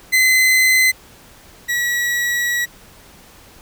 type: tone pair in turn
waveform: 40% pulse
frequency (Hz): 2042 / 1927.4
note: C7 / B6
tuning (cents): -43 / -43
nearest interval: minor second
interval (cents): 100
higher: first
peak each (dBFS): -10 / -16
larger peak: first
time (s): 0.12-0.92 / 1.68-2.66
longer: second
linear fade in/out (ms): 20
effects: pink hiss -45 dBFS RMS until 3.61 s